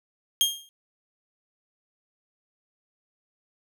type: tone with exponential decay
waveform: sawtooth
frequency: 3224 Hz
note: G7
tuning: 48 cents sharp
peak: -13 dBFS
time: 0.41-0.69 s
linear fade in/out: 0 ms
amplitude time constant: 60 ms
effects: none